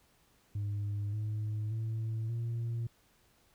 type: tone with pitch steps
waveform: sine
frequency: 102.4 / 106.87 / 111.54 / 116.41 Hz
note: G#2 / A2 / A2 / A#2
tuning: -24 / -50 / +24 / -2 cents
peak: -30 dBFS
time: 0.55-2.87 s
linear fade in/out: 5 ms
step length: 580 ms
effects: tanh soft clip ceiling -31 dBFS + pink hiss -68 dBFS RMS until 3.54 s